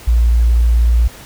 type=tone; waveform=sine; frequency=58.27 Hz; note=A#1; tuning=in tune; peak=-8 dBFS; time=0.07-1.08 s; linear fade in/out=10 ms; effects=pink hiss -37 dBFS RMS until 1.25 s